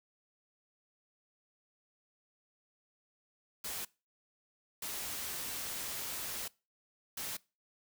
white noise bursts at uneven times, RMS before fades -40 dBFS, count 3, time 3.64-3.85 / 4.82-6.48 / 7.17-7.37 s, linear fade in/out 5 ms, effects noise-tail reverb RT60 0.3 s tail -23 dB re dry

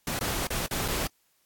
pink noise with dropouts, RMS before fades -30 dBFS, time 0.07-1.07 s, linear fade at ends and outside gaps 2 ms, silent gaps 0.191-0.21 / 0.471-0.504 / 0.663-0.71 / 0.881-0.884 s, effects white hiss -69 dBFS RMS until 1.45 s + AAC 64 kbps

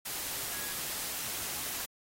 sine tone in noise, 1661.2 Hz, G#6, in tune, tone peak -46 dBFS, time 0.52-0.73 s, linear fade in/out 10 ms, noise white, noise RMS -37 dBFS, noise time 0.05-1.86 s, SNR -12 dB, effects AAC 48 kbps

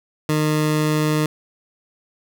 20% pulse tone, 153.2 Hz, D#3, 27 cents flat, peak -12 dBFS, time 0.29-1.26 s, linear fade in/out 2 ms, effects none

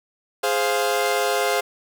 sawtooth chord, F minor, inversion first, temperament equal, 415.3 / 523.3 / 698.5 Hz, Ab4 / C5 / F5, 0 / 0 / 0 cents, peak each -20 dBFS, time 0.43-1.61 s, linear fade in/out 10 ms, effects none

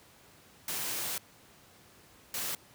white noise bursts at uneven times, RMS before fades -35 dBFS, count 2, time 0.68-1.18 / 2.34-2.55 s, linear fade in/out 2 ms, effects pink hiss -58 dBFS RMS until 2.74 s + high-pass 80 Hz 12 dB/octave

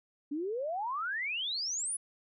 sine exponential sweep, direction up, 277.2 to 10420 Hz, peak -32 dBFS, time 0.31-1.97 s, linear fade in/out 10 ms, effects none

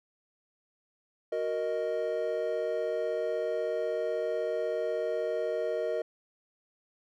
triangle chord, D# minor, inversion first, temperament equal, 370 / 466.2 / 622.3 Hz, F#4 / A#4 / D#5, 0 / 0 / 0 cents, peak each -35 / -30 / -30 dBFS, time 1.32-6.02 s, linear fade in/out 5 ms, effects none

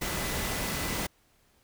sine tone in noise, 2002 Hz, B6, 23 cents sharp, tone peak -42 dBFS, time 0.01-1.07 s, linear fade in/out 10 ms, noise pink, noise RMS -32 dBFS, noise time 0.01-1.07 s, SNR -13 dB, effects pink hiss -66 dBFS RMS until 1.63 s

